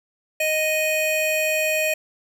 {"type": "tone pair together", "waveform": "square", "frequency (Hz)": [622.3, 2489], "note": ["D#5", "D#7"], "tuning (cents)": [0, 0], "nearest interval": "2 octaves", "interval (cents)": 2400, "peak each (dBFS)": [-23, -23], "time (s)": [0.4, 1.94], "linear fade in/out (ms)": 5, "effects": []}